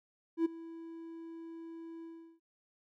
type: tone with ADSR envelope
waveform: triangle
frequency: 330 Hz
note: E4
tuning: 2 cents sharp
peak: -22 dBFS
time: 0.37-2.4 s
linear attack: 82 ms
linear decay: 13 ms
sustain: -20 dB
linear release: 370 ms
effects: tanh soft clip ceiling -18 dBFS